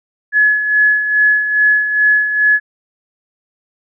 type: tone with tremolo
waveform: sine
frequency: 1700 Hz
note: G#6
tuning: 40 cents sharp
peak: -7 dBFS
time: 0.32-2.6 s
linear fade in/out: 50 ms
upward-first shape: sine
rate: 2.4 Hz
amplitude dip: 60%
effects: none